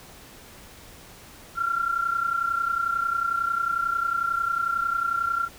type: tone pair together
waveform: sine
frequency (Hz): 1365.8 / 1396.9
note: F6 / F6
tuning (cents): -39 / 0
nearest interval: unison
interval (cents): 39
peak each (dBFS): -24 / -28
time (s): 1.55-5.49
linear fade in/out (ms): 50
effects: pink hiss -47 dBFS RMS until 5.58 s